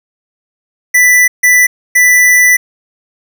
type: tone bursts at uneven times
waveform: square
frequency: 1981 Hz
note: B6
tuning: 5 cents sharp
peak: -5 dBFS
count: 3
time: 0.94-1.28 / 1.43-1.67 / 1.95-2.57 s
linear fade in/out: 10 ms
effects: none

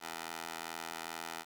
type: tone with high-pass filter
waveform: 15% pulse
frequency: 82.41 Hz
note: E2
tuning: in tune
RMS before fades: -43 dBFS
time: 0-1.45 s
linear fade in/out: 50 ms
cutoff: 750 Hz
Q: 0.76
effects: 10-bit

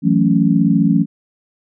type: chord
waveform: sine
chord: F# minor seventh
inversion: third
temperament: equal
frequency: 164.81 / 185 / 220 / 277.2 Hz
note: E3 / F#3 / A3 / C#4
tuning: 0 / 0 / 0 / 0 cents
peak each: -16 dBFS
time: 0.02-1.06 s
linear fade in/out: 50 ms
effects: none

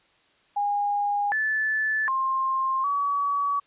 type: tone with pitch steps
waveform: sine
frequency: 817 / 1743 / 1059 / 1136 Hz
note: G#5 / A6 / C6 / C#6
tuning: -29 / -17 / +21 / +42 cents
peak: -22 dBFS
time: 0.56-3.6 s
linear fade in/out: 10 ms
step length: 760 ms
effects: white hiss -62 dBFS RMS until 3.66 s + resampled to 8000 Hz

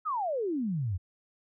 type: exponential sweep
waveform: sine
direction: down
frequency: 1327 to 83.8 Hz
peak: -28 dBFS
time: 0.05-0.98 s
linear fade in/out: 20 ms
effects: none

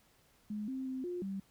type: tone with pitch steps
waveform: sine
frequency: 210.4 / 263.1 / 260.4 / 355.3 / 194.7 Hz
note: G#3 / C4 / C4 / F4 / G3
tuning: +23 / +10 / -8 / +30 / -12 cents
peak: -36 dBFS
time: 0.5-1.4 s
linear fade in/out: 5 ms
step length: 180 ms
effects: pink hiss -68 dBFS RMS until 1.5 s

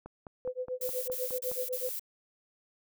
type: click train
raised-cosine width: 1 ms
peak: -30 dBFS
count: 8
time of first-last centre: 0.06-1.515 s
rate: 4.81 Hz
type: tone with tremolo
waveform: sine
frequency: 506 Hz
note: B4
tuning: 42 cents sharp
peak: -30 dBFS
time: 0.45-1.89 s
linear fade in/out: 0 ms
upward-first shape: sine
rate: 8 Hz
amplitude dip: 100%
type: noise bursts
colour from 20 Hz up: violet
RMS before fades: -37 dBFS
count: 4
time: 0.81-1.995 s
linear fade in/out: 5 ms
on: 270 ms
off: 35 ms
effects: none

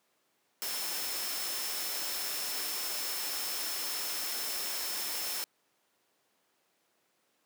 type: tone in noise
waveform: sine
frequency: 5300 Hz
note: E8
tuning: 9 cents sharp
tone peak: -40 dBFS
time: 0.62-5.44 s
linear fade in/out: 0 ms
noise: white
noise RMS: -36 dBFS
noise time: 0.62-5.44 s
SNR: -7 dB
effects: pink hiss -73 dBFS RMS until 7.45 s + high-pass 300 Hz 12 dB/octave

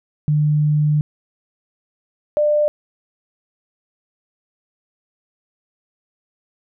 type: tone pair in turn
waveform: sine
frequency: 150 / 596.5 Hz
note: D3 / D5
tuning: +37 / +27 cents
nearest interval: 2 octaves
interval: 2390 cents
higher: second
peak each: -13 dBFS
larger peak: neither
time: 0.28-1.01 / 2.37-2.68 s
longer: first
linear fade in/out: 0 ms
effects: none

